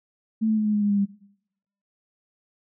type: tone with pitch steps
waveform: sine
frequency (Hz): 220.6 / 217.4 / 214.3 / 211.2 / 208.2 / 205.2 / 202.3 / 199.39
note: A3 / A3 / A3 / G#3 / G#3 / G#3 / G#3 / G3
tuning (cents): +5 / -21 / -45 / +29 / +5 / -21 / -45 / +30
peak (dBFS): -19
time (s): 0.41-1.058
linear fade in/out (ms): 20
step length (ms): 81
effects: noise-tail reverb RT60 0.8 s tail -20 dB re dry